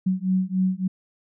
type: beating tone pair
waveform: sine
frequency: 185 / 188.5 Hz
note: F#3 / F#3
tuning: 0 / +32 cents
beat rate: 3.5 Hz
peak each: -23 dBFS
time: 0.06-0.88 s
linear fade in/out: 10 ms
effects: none